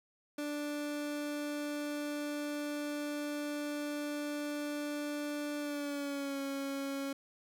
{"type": "tone with pitch glide", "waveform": "30% pulse", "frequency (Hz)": [293.7, 275.6], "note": ["D4", "C#4"], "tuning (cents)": [0, -10], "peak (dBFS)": -33, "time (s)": [0.38, 7.13], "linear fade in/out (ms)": 5, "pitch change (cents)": -110, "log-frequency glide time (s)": [5.6, 6.4], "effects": []}